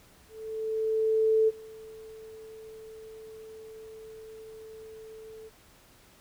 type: tone with ADSR envelope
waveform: sine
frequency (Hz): 440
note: A4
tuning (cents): 0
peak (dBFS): -19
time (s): 0.28-5.5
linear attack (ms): 1200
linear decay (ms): 30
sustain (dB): -24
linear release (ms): 28
effects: pink hiss -58 dBFS RMS until 6.2 s